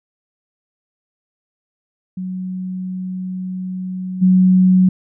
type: tone with level steps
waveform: sine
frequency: 185 Hz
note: F#3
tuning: in tune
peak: -22 / -8 dBFS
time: 2.17-4.89 s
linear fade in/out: 5 ms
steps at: 4.21 s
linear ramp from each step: 20 ms
effects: none